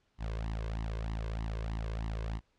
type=tone with flanger; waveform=sawtooth; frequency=55 Hz; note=A1; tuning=in tune; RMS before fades=-36 dBFS; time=0.18-2.41 s; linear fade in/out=50 ms; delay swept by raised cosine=0.99 to 1.95 ms; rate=3.2 Hz; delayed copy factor=+0.8; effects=pink hiss -74 dBFS RMS until 2.58 s + low-pass 5000 Hz 12 dB/octave